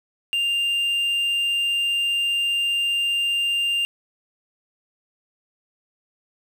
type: tone with quantisation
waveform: triangle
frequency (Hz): 2795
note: F7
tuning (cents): +1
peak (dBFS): -18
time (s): 0.33-3.85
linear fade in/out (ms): 0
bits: 8
effects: none